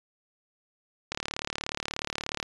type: click train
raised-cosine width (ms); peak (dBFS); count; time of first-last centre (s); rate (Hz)
0.2; -13; 49; 1.12-2.428; 36.7
effects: resampled to 22050 Hz